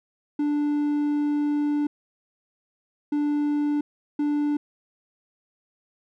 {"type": "tone bursts at uneven times", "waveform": "triangle", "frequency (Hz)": 293.7, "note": "D4", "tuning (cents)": 0, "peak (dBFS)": -19, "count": 3, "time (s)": [[0.39, 1.87], [3.12, 3.81], [4.19, 4.57]], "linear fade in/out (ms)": 5, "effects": []}